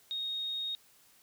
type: tone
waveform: sine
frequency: 3729 Hz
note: A#7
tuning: in tune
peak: -33 dBFS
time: 0.11-0.75 s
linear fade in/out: 0 ms
effects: white hiss -63 dBFS RMS until 1.22 s